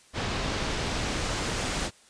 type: noise with low-pass filter sweep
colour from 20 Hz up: pink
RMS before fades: -30 dBFS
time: 0.13-1.91 s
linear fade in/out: 50 ms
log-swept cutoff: 4500 to 9000 Hz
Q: 0.8
effects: white hiss -57 dBFS RMS until 2.09 s + resampled to 22050 Hz